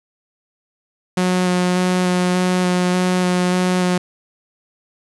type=tone with vibrato; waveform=sawtooth; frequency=181.2 Hz; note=F#3; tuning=36 cents flat; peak=-11 dBFS; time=1.17-3.98 s; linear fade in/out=5 ms; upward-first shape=square; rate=1.7 Hz; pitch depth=10 cents each way; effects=resampled to 24000 Hz + 8-bit